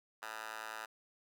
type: tone with high-pass filter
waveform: 10% pulse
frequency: 110 Hz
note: A2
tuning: in tune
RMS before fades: -45 dBFS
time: 0.22-0.86 s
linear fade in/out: 10 ms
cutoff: 1100 Hz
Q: 7.9
effects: none